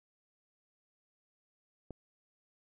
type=click; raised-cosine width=2 ms; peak=-30 dBFS; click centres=1.907 s; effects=none